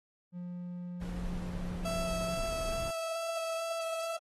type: tone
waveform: triangle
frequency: 177.1 Hz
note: F3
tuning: 24 cents sharp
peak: -36 dBFS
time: 0.32-2.39 s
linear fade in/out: 50 ms
type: noise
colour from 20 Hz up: brown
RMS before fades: -39 dBFS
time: 1.01-2.91 s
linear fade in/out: 5 ms
type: tone with vibrato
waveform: 35% pulse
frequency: 659.3 Hz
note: E5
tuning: in tune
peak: -32 dBFS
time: 1.85-4.17 s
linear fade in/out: 5 ms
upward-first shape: square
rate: 2.3 Hz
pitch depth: 9 cents each way
effects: AAC 32 kbps